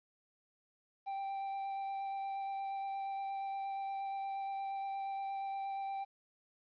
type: tone with vibrato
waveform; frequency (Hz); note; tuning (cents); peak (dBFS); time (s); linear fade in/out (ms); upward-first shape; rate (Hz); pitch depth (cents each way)
triangle; 784; G5; 0; -35; 1.06-6.05; 20; sine; 8.5; 9
effects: resampled to 11025 Hz + 12-bit